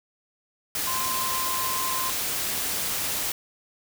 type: tone in noise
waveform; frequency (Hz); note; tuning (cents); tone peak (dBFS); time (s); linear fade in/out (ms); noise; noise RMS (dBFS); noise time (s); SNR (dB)
sine; 1041; C6; -9; -29; 0.87-2.1; 2; white; -28; 0.75-3.32; -4
effects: none